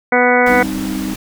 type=harmonic tone; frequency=246.9 Hz; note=B3; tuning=in tune; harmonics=1 / 2 / 3 / 4 / 5 / 6 / 7 / 8 / 9; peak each=-18 / -14 / -16 / -21 / -24 / -17 / -28 / -18 / -20 dBFS; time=0.12-0.63 s; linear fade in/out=5 ms
type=noise; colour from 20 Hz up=pink; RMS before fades=-29 dBFS; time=0.46-1.16 s; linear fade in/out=5 ms
type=chord; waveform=sine; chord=C minor; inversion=second; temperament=equal; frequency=196 / 261.6 / 311.1 Hz; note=G3 / C4 / Eb4; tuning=0 / 0 / 0 cents; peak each=-23 dBFS; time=0.49-1.14 s; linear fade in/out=5 ms
effects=none